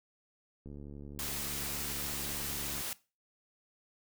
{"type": "click train", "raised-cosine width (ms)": 3, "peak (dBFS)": -34, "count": 155, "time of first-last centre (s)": [0.66, 2.808], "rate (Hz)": 71.7}
{"type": "noise", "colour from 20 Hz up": "white", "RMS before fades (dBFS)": -38, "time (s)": [1.19, 2.93], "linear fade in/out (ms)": 0}
{"effects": ["noise-tail reverb RT60 0.3 s tail -19 dB re dry"]}